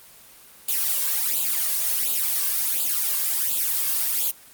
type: noise with flanger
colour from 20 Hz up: blue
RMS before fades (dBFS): -23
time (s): 0.68-4.31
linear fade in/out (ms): 5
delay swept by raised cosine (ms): 0.26 to 1.86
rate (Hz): 1.4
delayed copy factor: +0.9
effects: white hiss -48 dBFS RMS until 4.53 s + Opus 24 kbps